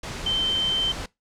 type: tone in noise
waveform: sine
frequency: 3106 Hz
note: G7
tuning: 17 cents flat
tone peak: -21 dBFS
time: 0.26-0.92 s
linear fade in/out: 5 ms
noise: pink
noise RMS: -33 dBFS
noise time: 0.03-1.06 s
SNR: +9 dB
effects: noise-tail reverb RT60 0.2 s tail -22 dB re dry + low-pass 7000 Hz 12 dB/octave